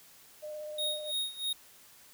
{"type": "tone with vibrato", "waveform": "sine", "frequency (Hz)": 606, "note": "D#5", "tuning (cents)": -46, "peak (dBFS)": -38, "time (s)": [0.42, 1.12], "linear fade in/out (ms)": 20, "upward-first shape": "sine", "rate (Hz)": 16, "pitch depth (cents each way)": 12}
{"type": "tone with tremolo", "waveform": "square", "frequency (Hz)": 3735, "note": "A#7", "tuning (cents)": 3, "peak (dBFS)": -30, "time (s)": [0.78, 1.53], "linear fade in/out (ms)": 5, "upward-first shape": "sine", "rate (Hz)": 3.1, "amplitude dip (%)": 85}
{"effects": ["white hiss -57 dBFS RMS until 2.13 s"]}